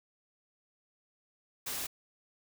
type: noise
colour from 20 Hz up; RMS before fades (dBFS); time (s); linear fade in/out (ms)
white; -37; 1.66-1.87; 10
effects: none